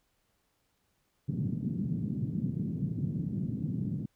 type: band-pass noise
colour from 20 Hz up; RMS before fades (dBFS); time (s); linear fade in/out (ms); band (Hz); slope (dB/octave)
pink; -33; 1.28-4.06; 10; 130 to 220; 24
effects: pink hiss -75 dBFS RMS until 4.15 s